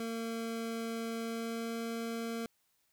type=tone with pitch glide; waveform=25% pulse; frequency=228.1 to 229.6 Hz; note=A#3 to A#3; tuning=-37 to -26 cents; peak=-32 dBFS; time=0-2.46 s; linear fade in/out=2 ms; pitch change=+11 cents; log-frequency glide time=1.18-1.77 s; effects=white hiss -75 dBFS RMS until 2.92 s